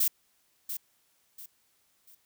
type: noise with echo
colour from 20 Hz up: violet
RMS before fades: -25 dBFS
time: 0-0.08 s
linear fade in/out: 5 ms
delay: 690 ms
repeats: 3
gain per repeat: -10 dB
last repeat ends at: 2.15 s
effects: white hiss -70 dBFS RMS until 2.25 s